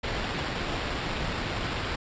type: noise with sample-and-hold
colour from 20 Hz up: pink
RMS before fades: -31 dBFS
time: 0.03-1.96 s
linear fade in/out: 10 ms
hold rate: 6300 Hz
effects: resampled to 16000 Hz